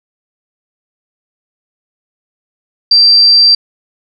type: tone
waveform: sine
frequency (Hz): 4699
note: D8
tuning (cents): 0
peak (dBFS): -3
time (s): 2.91-3.55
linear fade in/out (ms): 5
effects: none